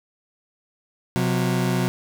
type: tone pair together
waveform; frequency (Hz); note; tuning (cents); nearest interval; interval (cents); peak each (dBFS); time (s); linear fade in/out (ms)
30% pulse; 127.98 / 182.3; C3 / F#3; -38 / -25; tritone; 613; -20; 1.16-1.88; 0
effects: none